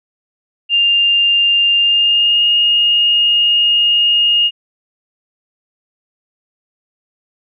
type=tone with pitch glide; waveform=sine; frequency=2800 to 2849 Hz; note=F7 to F7; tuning=+4 to +34 cents; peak=-9 dBFS; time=0.69-4.51 s; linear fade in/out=50 ms; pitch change=+30 cents; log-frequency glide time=1.79-2.43 s; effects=none